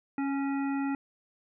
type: harmonic tone with a mistuned harmonic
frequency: 275.8 Hz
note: C#4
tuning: 9 cents flat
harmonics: 1 / 3 / 5 / 7 / 9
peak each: -28 / -38 / -42 / -45 / -47 dBFS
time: 0.18-0.95 s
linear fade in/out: 2 ms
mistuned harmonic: 3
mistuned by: +17 cents
effects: none